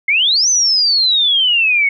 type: exponential two-way sweep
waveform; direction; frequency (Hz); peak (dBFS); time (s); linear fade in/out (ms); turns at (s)
sine; up then down; 2091 to 6200 to 2186; -10; 0.08-1.89; 5; 0.49
effects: none